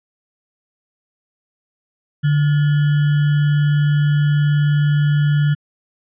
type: tone with sample-and-hold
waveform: sine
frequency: 146.83 Hz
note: D3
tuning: in tune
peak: -12 dBFS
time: 2.23-5.55 s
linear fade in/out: 20 ms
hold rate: 1575 Hz
effects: resampled to 8000 Hz